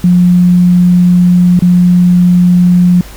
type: tone with dropouts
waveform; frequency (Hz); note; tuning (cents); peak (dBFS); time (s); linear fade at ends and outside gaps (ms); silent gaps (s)
sine; 177.9; F3; +32; -3; 0.04-3.01; 2; 1.592-1.622
effects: added 50 Hz sine -32 dBFS peak until 3.16 s + pink hiss -33 dBFS RMS until 3.16 s